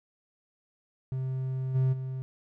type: tone with level steps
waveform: triangle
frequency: 130.81 Hz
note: C3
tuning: in tune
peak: -27 / -20 / -30 dBFS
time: 1.12-2.22 s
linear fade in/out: 0 ms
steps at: 1.74 / 1.92 s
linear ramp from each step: 20 ms
effects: none